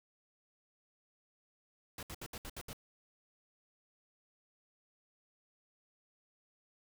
pink noise bursts, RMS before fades -45 dBFS, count 7, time 1.98-2.731 s, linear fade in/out 2 ms, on 49 ms, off 68 ms, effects none

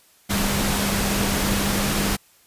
sine tone in noise, 200 Hz, G3, 35 cents sharp, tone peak -25 dBFS, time 0.29-2.17 s, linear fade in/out 20 ms, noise pink, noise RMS -23 dBFS, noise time 0.29-2.17 s, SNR -5 dB, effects white hiss -56 dBFS RMS until 2.46 s + resampled to 32000 Hz

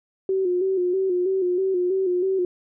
sine tone with vibrato, 370 Hz, F#4, in tune, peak -19 dBFS, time 0.29-2.45 s, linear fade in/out 2 ms, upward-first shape square, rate 3.1 Hz, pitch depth 56 cents each way, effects none

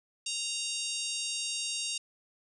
harmonic tone, 930 Hz, A#5, 4 cents flat, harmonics 3 / 4 / 5 / 6 / 7 / 8 / 9 / 10, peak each -38 / -39 / -40 / -41 / -41 / -42 / -43 / -43 dBFS, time 0.26-1.98 s, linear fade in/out 5 ms, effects none

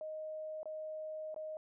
sine tone with dropouts, 623 Hz, D#5, 2 cents sharp, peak -40 dBFS, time 0.01-1.57 s, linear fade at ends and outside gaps 1 ms, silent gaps 0.631-0.656 / 1.344-1.362 s, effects none

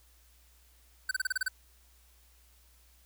square tone bursts, 1529 Hz, G6, 44 cents flat, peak -28 dBFS, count 8, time 1.09-1.483 s, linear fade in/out 5 ms, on 22 ms, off 31 ms, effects added 60 Hz sine -61 dBFS peak until 3.05 s + white hiss -65 dBFS RMS until 3.05 s

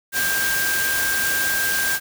sine tone in noise, 1591 Hz, G6, 25 cents sharp, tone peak -21 dBFS, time 0.12-2 s, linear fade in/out 50 ms, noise white, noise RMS -24 dBFS, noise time 0.12-2 s, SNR 0 dB, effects none

